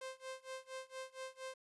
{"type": "tone with tremolo", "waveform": "sawtooth", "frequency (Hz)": 523.3, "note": "C5", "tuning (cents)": 0, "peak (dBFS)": -39, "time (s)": [0.01, 1.54], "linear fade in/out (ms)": 5, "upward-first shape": "sine", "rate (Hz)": 4.3, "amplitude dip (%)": 95, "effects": ["resampled to 24000 Hz", "12-bit"]}